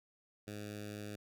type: tone with notch filter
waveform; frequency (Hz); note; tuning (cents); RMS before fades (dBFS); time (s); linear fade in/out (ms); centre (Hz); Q
10% pulse; 104.3; G#2; +8; -45; 0.47-1.16; 10; 940; 1
effects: none